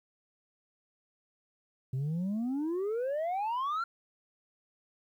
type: exponential sweep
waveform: sine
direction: up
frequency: 125.7 to 1402 Hz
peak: -27 dBFS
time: 1.93-3.84 s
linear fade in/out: 5 ms
effects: tanh soft clip ceiling -29 dBFS + 11-bit